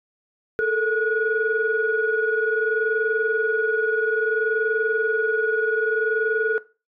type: tone cluster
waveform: sine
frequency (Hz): 433.5 / 454.1 / 1456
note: A4 / A#4 / F#6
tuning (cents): -26 / -45 / -28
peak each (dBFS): -23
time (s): 0.59-6.58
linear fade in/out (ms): 0
effects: noise-tail reverb RT60 0.3 s tail -17 dB re dry + tanh soft clip ceiling -10 dBFS